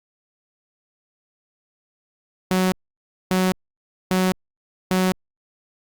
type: tone bursts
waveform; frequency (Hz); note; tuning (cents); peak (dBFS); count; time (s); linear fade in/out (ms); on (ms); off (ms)
sawtooth; 185.5; F#3; +5; -13; 4; 2.51-5.12; 0; 210; 590
effects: Opus 48 kbps